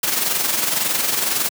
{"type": "noise with amplitude modulation", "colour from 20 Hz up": "white", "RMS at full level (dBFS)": -18, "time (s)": [0.03, 1.49], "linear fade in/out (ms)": 5, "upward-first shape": "sine", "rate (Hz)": 21.9, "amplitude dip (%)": 50, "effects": ["high-pass 150 Hz 12 dB/octave"]}